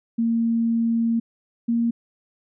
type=tone pair in turn; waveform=sine; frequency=230 / 233.1 Hz; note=A#3 / A#3; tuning=-23 / 0 cents; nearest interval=unison; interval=23 cents; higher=second; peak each=-18 dBFS; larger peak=neither; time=0.18-1.2 / 1.68-1.91 s; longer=first; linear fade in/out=10 ms; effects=none